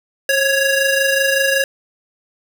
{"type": "ring-modulated tone", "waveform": "30% pulse", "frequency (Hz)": 1108.7, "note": "C#6", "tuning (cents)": 0, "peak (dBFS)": -8, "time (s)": [0.29, 1.64], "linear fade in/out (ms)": 2, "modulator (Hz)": 567, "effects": []}